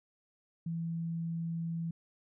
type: tone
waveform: sine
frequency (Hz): 166.2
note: E3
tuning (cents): +15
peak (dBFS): -33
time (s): 0.66-1.91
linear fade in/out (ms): 5
effects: none